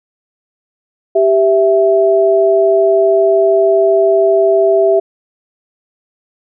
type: tone pair together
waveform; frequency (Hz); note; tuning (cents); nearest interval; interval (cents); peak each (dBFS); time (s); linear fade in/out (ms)
sine; 392 / 659.3; G4 / E5; 0 / 0; major sixth; 900; -10; 1.15-5; 10
effects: none